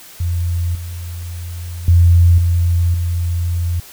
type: tone with level steps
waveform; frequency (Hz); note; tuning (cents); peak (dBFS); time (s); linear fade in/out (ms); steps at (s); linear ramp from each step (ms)
sine; 86.2; F2; -22; -15 / -24 / -6 / -11 / -15; 0.2-3.8; 5; 0.75 / 1.88 / 2.38 / 2.94; 2
effects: white hiss -39 dBFS RMS until 3.92 s